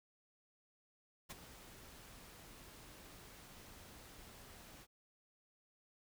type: noise with ADSR envelope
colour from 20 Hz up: pink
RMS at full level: -45 dBFS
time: 1.29-4.87 s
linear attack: 21 ms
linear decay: 21 ms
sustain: -12 dB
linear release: 48 ms
effects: none